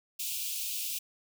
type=high-pass noise; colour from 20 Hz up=white; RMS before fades=-35 dBFS; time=0.19-0.99 s; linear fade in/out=10 ms; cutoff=2400 Hz; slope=96 dB/octave; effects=none